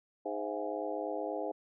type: harmonic tone with a mistuned harmonic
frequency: 103.83 Hz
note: G#2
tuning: in tune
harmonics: 3 / 4 / 5 / 6 / 7 / 8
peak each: -41 / -40 / -39 / -40 / -43 / -44 dBFS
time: 0.25-1.52 s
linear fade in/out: 10 ms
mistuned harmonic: 6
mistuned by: +96 cents
effects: none